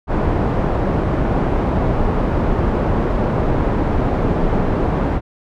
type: low-pass noise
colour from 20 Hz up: pink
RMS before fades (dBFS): -17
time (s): 0.07-5.21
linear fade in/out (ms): 50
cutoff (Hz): 860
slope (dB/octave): 12
effects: none